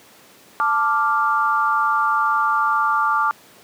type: chord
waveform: sine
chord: D minor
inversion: second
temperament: equal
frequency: 880 / 1174.7 / 1396.9 Hz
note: A5 / D6 / F6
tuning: 0 / 0 / 0 cents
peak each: -22 / -18 / -22 dBFS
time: 0.6-3.31 s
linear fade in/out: 0 ms
effects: pink hiss -48 dBFS RMS until 3.63 s + high-pass 200 Hz 12 dB/octave